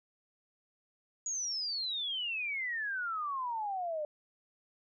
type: exponential sweep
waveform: sine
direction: down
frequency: 6850 to 588 Hz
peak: -33 dBFS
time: 1.26-4.05 s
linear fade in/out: 2 ms
effects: none